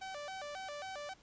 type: tone with vibrato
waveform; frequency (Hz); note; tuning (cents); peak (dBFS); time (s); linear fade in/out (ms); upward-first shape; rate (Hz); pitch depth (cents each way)
sawtooth; 669; E5; +25; -38; 0.01-1.14; 10; square; 3.7; 230
effects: pink hiss -64 dBFS RMS until 1.22 s + resampled to 16000 Hz